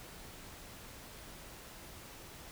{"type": "silence", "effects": ["pink hiss -51 dBFS RMS until 2.51 s"]}